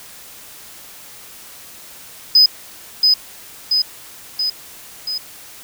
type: tone with echo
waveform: sine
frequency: 5020 Hz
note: D#8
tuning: 15 cents sharp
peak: -4 dBFS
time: 2.35-2.46 s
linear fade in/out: 5 ms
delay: 680 ms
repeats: 4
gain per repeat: -4 dB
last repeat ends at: 5.18 s
effects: tanh soft clip ceiling -5 dBFS + white hiss -39 dBFS RMS until 5.63 s